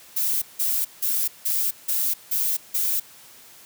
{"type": "noise bursts", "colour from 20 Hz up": "violet", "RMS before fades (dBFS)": -23, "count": 7, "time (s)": [0.16, 3], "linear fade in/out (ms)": 10, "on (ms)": 260, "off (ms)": 170, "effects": ["white hiss -48 dBFS RMS until 3.65 s", "high-pass 80 Hz 12 dB/octave"]}